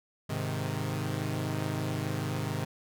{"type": "chord", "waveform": "sawtooth", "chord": "Ab major", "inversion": "none", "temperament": "equal", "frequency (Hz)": [103.83, 130.81, 155.56], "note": ["Ab2", "C3", "Eb3"], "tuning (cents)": [0, 0, 0], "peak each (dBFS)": -31, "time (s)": [0.29, 2.65], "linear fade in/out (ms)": 10, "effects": []}